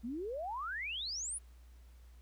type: exponential sweep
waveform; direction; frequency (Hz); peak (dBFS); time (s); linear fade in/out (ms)
sine; up; 217.7 to 10548; -37; 0.03-1.39; 20
effects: added 60 Hz sine -54 dBFS peak until 2.21 s + pink hiss -70 dBFS RMS until 2.21 s